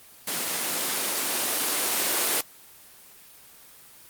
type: noise with band-pass filter sweep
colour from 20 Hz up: violet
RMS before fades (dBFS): -26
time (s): 0.27-2.41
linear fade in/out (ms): 5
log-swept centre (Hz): 210 to 370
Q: 1.3
effects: white hiss -50 dBFS RMS until 4.09 s + Opus 24 kbps